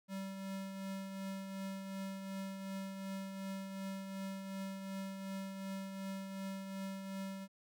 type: tone with tremolo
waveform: square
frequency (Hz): 193.5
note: G3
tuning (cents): -22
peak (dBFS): -40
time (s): 0.08-7.48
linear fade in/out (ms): 50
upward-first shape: triangle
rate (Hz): 2.7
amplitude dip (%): 45
effects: none